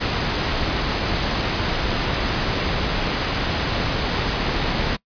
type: noise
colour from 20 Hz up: pink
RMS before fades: -22 dBFS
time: 0-4.97 s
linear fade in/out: 20 ms
effects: noise-tail reverb RT60 0.1 s tail -23 dB re dry + resampled to 11025 Hz